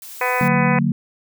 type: noise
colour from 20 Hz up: blue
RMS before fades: -36 dBFS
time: 0.02-0.48 s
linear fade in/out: 2 ms
type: harmonic tone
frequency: 250 Hz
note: B3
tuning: 21 cents sharp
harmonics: 2 / 3 / 4 / 5 / 6 / 7 / 8 / 9 / 10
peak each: -24 / -25 / -23 / -30 / -29 / -28 / -26 / -28 / -28 dBFS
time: 0.21-0.79 s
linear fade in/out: 2 ms
type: chord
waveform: sine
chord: D augmented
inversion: none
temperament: just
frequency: 146.83 / 183.54 / 229.4 Hz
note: D3 / F#3 / A#3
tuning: 0 / -14 / -28 cents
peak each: -20 dBFS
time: 0.41-0.92 s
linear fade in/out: 2 ms
effects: none